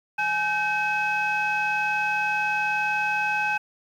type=tone cluster; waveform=sine; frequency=840 / 1541 / 2559 Hz; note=G#5 / G6 / D#7; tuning=+19 / -30 / +48 cents; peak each=-25 dBFS; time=0.18-3.58 s; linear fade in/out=10 ms; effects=tanh soft clip ceiling -17 dBFS + 9-bit